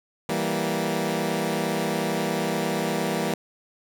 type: chord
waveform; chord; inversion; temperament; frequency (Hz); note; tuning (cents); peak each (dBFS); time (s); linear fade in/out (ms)
15% pulse; E diminished; none; equal; 164.81 / 196 / 233.1; E3 / G3 / Bb3; 0 / 0 / 0; -22; 0.29-3.34; 2
effects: none